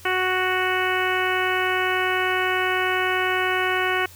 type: harmonic tone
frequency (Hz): 370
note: F#4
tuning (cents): 0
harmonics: 1 / 2 / 3 / 4 / 5 / 6 / 7 / 8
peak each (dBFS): -26 / -28 / -28 / -26 / -28 / -29 / -32 / -32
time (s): 0.05-4.06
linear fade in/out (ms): 5
effects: added 89 Hz sine -47 dBFS peak until 4.15 s + white hiss -47 dBFS RMS until 4.15 s